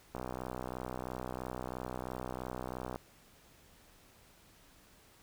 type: click train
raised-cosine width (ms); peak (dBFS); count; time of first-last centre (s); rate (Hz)
1; -25; 178; 0.15-2.96; 63
effects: pink hiss -62 dBFS RMS until 5.22 s